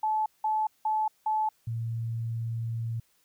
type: tone bursts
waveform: sine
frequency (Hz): 865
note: A5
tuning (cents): -30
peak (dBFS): -24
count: 4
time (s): 0.03-1.49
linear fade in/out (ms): 5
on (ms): 230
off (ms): 180
type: tone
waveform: sine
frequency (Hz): 114.8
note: A#2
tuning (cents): -26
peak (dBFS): -29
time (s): 1.67-3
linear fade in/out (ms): 5
effects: white hiss -68 dBFS RMS until 3.24 s